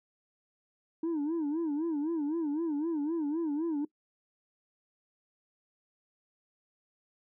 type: tone with vibrato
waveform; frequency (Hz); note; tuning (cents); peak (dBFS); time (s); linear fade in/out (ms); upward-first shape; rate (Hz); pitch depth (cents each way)
sine; 311.1; D#4; 0; -26; 1.03-3.85; 5; sine; 3.9; 150
effects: noise-tail reverb RT60 0.1 s tail -22 dB re dry + tanh soft clip ceiling -28 dBFS